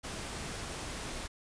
pink noise, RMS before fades -40 dBFS, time 0.03-1.28 s, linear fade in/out 20 ms, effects resampled to 22050 Hz

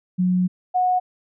sine tone pair in turn, 181.9 / 731.6 Hz, F#3 / F#5, -29 / -20 cents, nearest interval 2 octaves, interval 2409 cents, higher second, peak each -16 dBFS, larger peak neither, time 0.18-0.48 / 0.74-1 s, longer first, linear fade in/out 20 ms, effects none

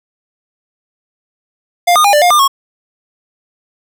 square tone with pitch steps, 702 / 1225 / 811 / 592 / 709 / 1199 / 1095 Hz, F5 / D#6 / G#5 / D5 / F5 / D6 / C#6, +9 / -27 / -41 / +14 / +26 / +36 / -22 cents, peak -7 dBFS, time 1.87-2.479 s, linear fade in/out 10 ms, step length 87 ms, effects none

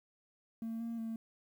triangle tone with pitch steps, 226.4 / 230.9 / 225.5 Hz, A3 / A#3 / A3, +50 / -16 / +43 cents, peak -34 dBFS, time 0.62-1.16 s, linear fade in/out 2 ms, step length 180 ms, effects tanh soft clip ceiling -32 dBFS + 11-bit

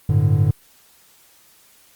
triangle chord, G suspended second, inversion none, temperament just, 98 / 110.25 / 147 Hz, G2 / A2 / D3, 0 / +4 / +2 cents, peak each -16 dBFS, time 0.09-0.51 s, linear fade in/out 5 ms, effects white hiss -53 dBFS RMS until 1.95 s + Opus 32 kbps

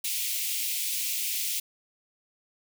white high-pass noise, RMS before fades -30 dBFS, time 0.04-1.6 s, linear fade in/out 5 ms, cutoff 2200 Hz, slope 48 dB/octave, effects none

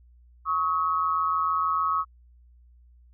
sine tone pair together, 1108.7 / 1275.2 Hz, C#6 / D#6, 0 / +42 cents, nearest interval major second, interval 242 cents, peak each -25 / -25 dBFS, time 0.45-2.05 s, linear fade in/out 50 ms, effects added 60 Hz sine -52 dBFS peak until 3.13 s

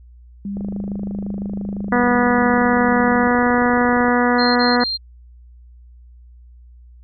sine tone with pitch glide, 199.5 to 205.2 Hz, G3 to G#3, +31 to -21 cents, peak -23 dBFS, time 0.45-3.28 s, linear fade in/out 2 ms, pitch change +48 cents, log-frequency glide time 1.83-2.43 s
click train, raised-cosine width 2 ms, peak -18 dBFS, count 92, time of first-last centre 0.57-4.084 s, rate 25.9 Hz
harmonic tone, 244.1 Hz, B3, 20 cents flat, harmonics 1 / 2 / 3 / 4 / 5 / 6 / 7 / 8, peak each -17 / -20 / -22 / -23 / -24 / -25 / -25 / -26 dBFS, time 1.92-4.84 s, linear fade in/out 5 ms
sine tone bursts, 4186 Hz, C8, in tune, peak -20 dBFS, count 3, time 4.38-4.976 s, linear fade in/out 20 ms, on 180 ms, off 28 ms
effects added 60 Hz sine -41 dBFS peak until 7.03 s

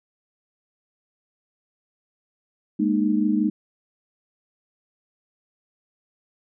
sine chord, Ab suspended second, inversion none, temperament equal with one note detuned, 207.7 / 233.1 / 306.5 Hz, Ab3 / Bb3 / Eb4, 0 / 0 / -26 cents, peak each -22 / -24 / -22 dBFS, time 2.79-3.5 s, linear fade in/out 10 ms, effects none

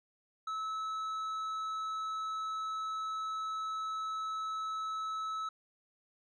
sine tone with tanh clipping, 1300 Hz, E6, 24 cents flat, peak -36 dBFS, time 0.47-5.49 s, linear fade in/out 5 ms, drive 7 dB, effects none

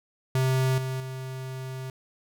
square tone with level steps, 130.81 Hz, C3, in tune, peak -22 / -29 / -34 dBFS, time 0.35-1.9 s, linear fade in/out 2 ms, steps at 0.78 / 1 s, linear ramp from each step 2 ms, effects none

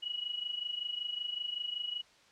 sine tone with amplitude modulation, 2919 Hz, F#7, 24 cents flat, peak -31 dBFS, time 0.02-2.02 s, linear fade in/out 20 ms, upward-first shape sine, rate 25.3 Hz, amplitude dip 75%, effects white hiss -62 dBFS RMS until 2.31 s + low-pass 5000 Hz 12 dB/octave

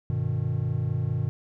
triangle chord, G augmented, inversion none, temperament just, 98 / 122.5 / 153.12 Hz, G2 / B2 / D#3, 0 / -14 / -27 cents, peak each -28 / -25 / -28 dBFS, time 0.1-1.29 s, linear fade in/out 0 ms, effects none

